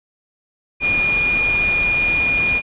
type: tone in noise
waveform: sine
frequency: 2432 Hz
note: D#7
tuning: 40 cents flat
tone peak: -15 dBFS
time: 0.8-2.62 s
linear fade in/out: 50 ms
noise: pink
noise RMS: -27 dBFS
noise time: 0.8-2.62 s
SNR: +9 dB
effects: resampled to 8000 Hz